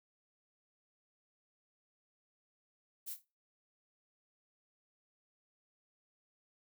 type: noise with echo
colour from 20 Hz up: violet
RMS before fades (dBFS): -43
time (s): 3.06-3.15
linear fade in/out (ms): 20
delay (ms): 26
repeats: 4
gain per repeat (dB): -9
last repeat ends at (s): 3.254
effects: noise-tail reverb RT60 0.3 s tail -22 dB re dry